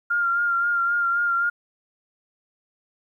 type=tone with vibrato; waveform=sine; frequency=1396.9 Hz; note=F6; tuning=in tune; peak=-19 dBFS; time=0.1-1.5 s; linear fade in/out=10 ms; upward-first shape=sine; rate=3.8 Hz; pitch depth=28 cents each way; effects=10-bit